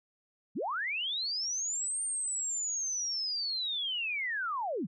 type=linear two-way sweep; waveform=sine; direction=up then down; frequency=134.8 to 8860 to 134.8 Hz; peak=-31 dBFS; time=0.55-4.87 s; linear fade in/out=20 ms; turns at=2.02 s; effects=none